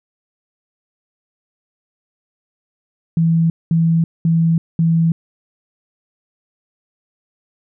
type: tone bursts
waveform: sine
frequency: 164.81 Hz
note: E3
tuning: in tune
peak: -11 dBFS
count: 4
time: 3.17-5.12 s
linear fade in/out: 2 ms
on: 330 ms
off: 210 ms
effects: none